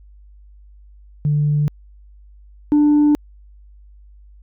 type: tone pair in turn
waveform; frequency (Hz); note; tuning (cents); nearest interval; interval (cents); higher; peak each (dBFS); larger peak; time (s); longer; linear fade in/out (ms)
sine; 147.9 / 295.8; D3 / D4; +13 / +13; octave; 1200; second; -13 / -8; second; 1.25-1.68 / 2.72-3.15; neither; 0
effects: tanh soft clip ceiling -9 dBFS + added 50 Hz sine -42 dBFS peak until 4.42 s